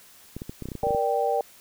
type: clicks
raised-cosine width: 3 ms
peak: -21 dBFS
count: 12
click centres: 0.366 / 0.419 / 0.495 / 0.623 / 0.656 / 0.687 / 0.718 / 0.753 / 0.834 / 0.869 / 0.907 / 0.948 s
type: chord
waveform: sine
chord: G minor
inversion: first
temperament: just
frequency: 470.4 / 588 / 784 Hz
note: Bb4 / D5 / G5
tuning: +16 / +2 / 0 cents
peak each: -26 / -27 / -25 dBFS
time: 0.83-1.41 s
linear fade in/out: 2 ms
effects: white hiss -52 dBFS RMS until 1.6 s